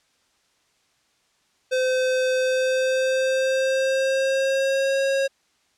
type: tone with pitch glide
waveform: square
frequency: 514 to 544.2 Hz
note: C5 to C#5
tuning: -31 to -32 cents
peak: -20 dBFS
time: 1.71-5.28 s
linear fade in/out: 20 ms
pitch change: +99 cents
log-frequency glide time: 2.37-5.01 s
effects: white hiss -65 dBFS RMS until 5.77 s + low-pass 7000 Hz 12 dB/octave